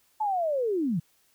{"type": "linear sweep", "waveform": "sine", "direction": "down", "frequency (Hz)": [880, 145.4], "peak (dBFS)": -24, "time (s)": [0.2, 1], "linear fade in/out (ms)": 10, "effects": ["white hiss -66 dBFS RMS until 1.34 s"]}